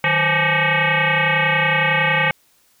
sine tone with frequency modulation, 155.56 Hz, D#3, in tune, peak -14 dBFS, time 0.04-2.31 s, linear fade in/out 2 ms, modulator 342 Hz, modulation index 7.3, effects white hiss -58 dBFS RMS until 2.8 s

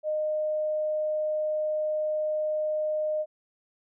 sine tone, 614 Hz, D#5, 23 cents flat, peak -25 dBFS, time 0.03-3.26 s, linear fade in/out 50 ms, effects none

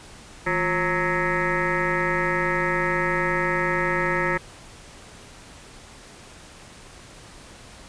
sine tone with frequency modulation, 1108.7 Hz, C#6, in tune, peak -20 dBFS, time 0.46-4.38 s, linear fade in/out 10 ms, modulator 189 Hz, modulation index 5.2, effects pink hiss -45 dBFS RMS until 7.88 s + resampled to 22050 Hz

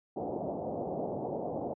white low-pass noise, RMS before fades -35 dBFS, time 0.16-1.74 s, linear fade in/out 10 ms, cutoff 770 Hz, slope 48 dB/octave, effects high-pass 150 Hz 12 dB/octave

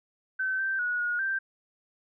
sine tone with pitch steps, 1533 / 1561 / 1459 / 1443 / 1569 Hz, G6 / G6 / F#6 / F#6 / G6, -39 / -8 / -25 / -44 / +1 cents, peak -26 dBFS, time 0.39-1.39 s, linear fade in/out 10 ms, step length 200 ms, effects none

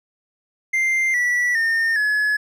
triangle tone with pitch steps, 2093 / 1952.8 / 1822.1 / 1700 Hz, C7 / B6 / A#6 / G#6, 0 / -20 / -40 / +40 cents, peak -15 dBFS, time 0.73-2.37 s, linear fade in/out 10 ms, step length 410 ms, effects none

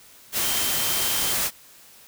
sine tone in noise, 3136 Hz, G7, in tune, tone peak -32 dBFS, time 0.4-1.37 s, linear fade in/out 50 ms, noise white, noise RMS -24 dBFS, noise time 0.32-1.51 s, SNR -11 dB, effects white hiss -50 dBFS RMS until 2.07 s

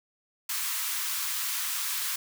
white high-pass noise, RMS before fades -31 dBFS, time 0.49-2.16 s, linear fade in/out 5 ms, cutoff 960 Hz, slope 48 dB/octave, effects none

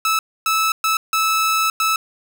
sawtooth tone bursts at uneven times, 1307 Hz, E6, 15 cents flat, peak -12 dBFS, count 5, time 0.05-0.19 / 0.46-0.72 / 0.84-0.97 / 1.13-1.7 / 1.8-1.96 s, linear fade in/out 2 ms, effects 8-bit

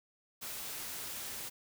white noise, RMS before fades -42 dBFS, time 0.41-1.5 s, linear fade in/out 20 ms, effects none

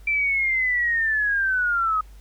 sine linear sweep, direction down, 2349 to 1252 Hz, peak -19 dBFS, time 0.07-2.01 s, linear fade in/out 5 ms, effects added 50 Hz sine -42 dBFS peak until 2.2 s + pink hiss -57 dBFS RMS until 2.2 s

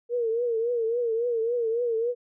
sine tone with vibrato, 466.2 Hz, A#4, in tune, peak -23 dBFS, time 0.09-2.15 s, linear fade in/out 50 ms, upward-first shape triangle, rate 3.6 Hz, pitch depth 100 cents each way, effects none

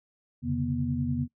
sine tone cluster, 86.1 / 135.2 / 145.3 / 241.6 Hz, F2 / C#3 / D3 / B3, -24 / -43 / -18 / -38 cents, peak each -35 / -31 / -33 / -29 dBFS, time 0.42-1.28 s, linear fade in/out 50 ms, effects noise-tail reverb RT60 0.1 s tail -19 dB re dry

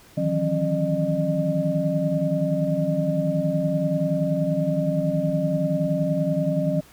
sine tone cluster, 153.7 / 164.3 / 183.8 / 271.2 / 607 Hz, D#3 / E3 / F#3 / C#4 / D#5, -21 / -5 / -11 / -38 / -43 cents, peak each -28 / -25 / -28 / -28 / -25 dBFS, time 0.17-6.81 s, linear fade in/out 10 ms, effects pink hiss -51 dBFS RMS until 6.92 s

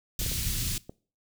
pink band-stop noise, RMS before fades -30 dBFS, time 0.19-0.78 s, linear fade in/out 2 ms, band 140 to 3600 Hz, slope 12 dB/octave
clicks, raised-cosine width 2 ms, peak -26 dBFS, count 4, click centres 0.216 / 0.263 / 0.317 / 0.895 s
effects noise-tail reverb RT60 0.4 s tail -22 dB re dry

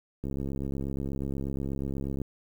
click train, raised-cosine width 3 ms, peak -21 dBFS, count 136, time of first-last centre 0.24-2.217 s, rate 68.3 Hz, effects 9-bit

